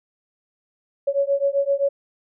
sine beating tone pair, 554.4 / 562.1 Hz, C#5 / C#5, 0 / +24 cents, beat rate 7.7 Hz, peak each -21 dBFS, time 1.07-1.89 s, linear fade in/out 10 ms, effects none

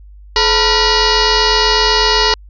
sine tone with frequency modulation, 1940 Hz, B6, 31 cents flat, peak -9 dBFS, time 0.36-2.34 s, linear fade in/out 2 ms, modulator 474 Hz, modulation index 6.7, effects added 50 Hz sine -35 dBFS peak until 2.49 s

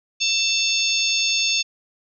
harmonic tone with a mistuned harmonic, 890 Hz, A5, 20 cents sharp, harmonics 3 / 4 / 5 / 6 / 7, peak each -23 / -24 / -25 / -26 / -26 dBFS, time 0.2-1.63 s, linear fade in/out 20 ms, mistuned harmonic 7, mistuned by +74 cents, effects none

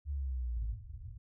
sine exponential sweep, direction down, 73.7 to 51.91 Hz, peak -33 dBFS, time 0.05-0.78 s, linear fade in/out 50 ms
white low-pass noise, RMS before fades -46 dBFS, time 0.56-1.18 s, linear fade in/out 10 ms, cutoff 120 Hz, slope 96 dB/octave
effects none

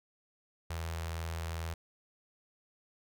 sawtooth tone with notch filter, 82.41 Hz, E2, in tune, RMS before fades -38 dBFS, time 0.7-1.74 s, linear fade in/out 5 ms, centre 250 Hz, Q 0.52, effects none

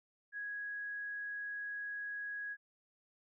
sine tone, 1661.2 Hz, G#6, in tune, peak -39 dBFS, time 0.32-2.57 s, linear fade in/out 50 ms, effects none

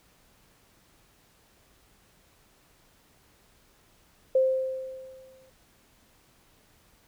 sine tone with exponential decay, 523.3 Hz, C5, in tune, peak -17 dBFS, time 4.35-5.5 s, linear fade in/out 5 ms, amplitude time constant 250 ms, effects pink hiss -62 dBFS RMS until 7.07 s

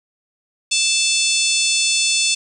harmonic tone with a mistuned harmonic, 880 Hz, A5, in tune, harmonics 3 / 4 / 5 / 6 / 7 / 8 / 9 / 10, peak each -21 / -22 / -23 / -24 / -24 / -25 / -26 / -26 dBFS, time 0.71-2.35 s, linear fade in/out 10 ms, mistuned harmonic 9, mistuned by +16 cents, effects 8-bit

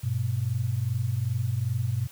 sine tone pair together, 100 / 122.55 Hz, G2 / B2, +35 / -13 cents, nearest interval major third, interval 352 cents, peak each -28 / -26 dBFS, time 0.03-2.07 s, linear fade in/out 10 ms, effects white hiss -50 dBFS RMS until 2.11 s + high-pass 60 Hz 12 dB/octave

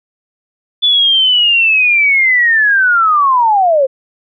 sine linear sweep, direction down, 3478 to 511 Hz, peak -7 dBFS, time 0.82-3.87 s, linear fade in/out 20 ms, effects none

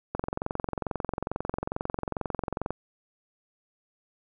click train, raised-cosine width 1 ms, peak -15 dBFS, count 58, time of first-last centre 0.15-2.706 s, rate 22.3 Hz, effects none

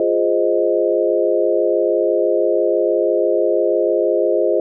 sine chord, F minor seventh, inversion none, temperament equal, 349.2 / 415.3 / 523.3 / 622.3 Hz, F4 / Ab4 / C5 / Eb5, 0 / 0 / 0 / 0 cents, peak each -19 dBFS, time 0-4.6 s, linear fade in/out 2 ms, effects none

